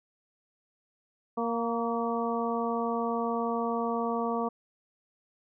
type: harmonic tone with a mistuned harmonic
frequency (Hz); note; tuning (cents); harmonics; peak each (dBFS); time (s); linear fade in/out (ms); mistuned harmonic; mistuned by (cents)
232.9; A#3; -1; 1 / 2 / 3 / 4 / 5; -32 / -32 / -34 / -36 / -35; 1.37-4.49; 10; 5; -28
effects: none